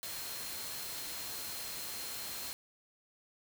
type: tone in noise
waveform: sine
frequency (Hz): 4186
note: C8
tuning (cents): 0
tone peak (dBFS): -48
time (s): 0.03-2.53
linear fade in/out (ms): 0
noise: white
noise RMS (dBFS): -42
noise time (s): 0.03-2.53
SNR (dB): -9
effects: none